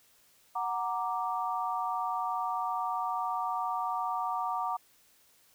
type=chord; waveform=sine; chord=Gb augmented; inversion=none; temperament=equal; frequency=740 / 932.3 / 1174.7 Hz; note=Gb5 / Bb5 / D6; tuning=0 / 0 / 0 cents; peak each=-34 dBFS; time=0.55-4.77 s; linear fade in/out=10 ms; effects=white hiss -64 dBFS RMS until 5.54 s